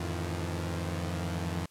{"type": "tone cluster", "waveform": "sawtooth", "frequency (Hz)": [87.3, 107.6, 156, 165.4, 174.4], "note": ["F2", "A2", "D#3", "E3", "F3"], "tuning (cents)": [0, -38, 5, 6, -2], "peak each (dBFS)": [-30, -38, -35, -36, -36], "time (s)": [0, 1.66], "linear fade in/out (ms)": 5, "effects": ["white hiss -65 dBFS RMS until 1.7 s", "low-pass 12000 Hz 12 dB/octave"]}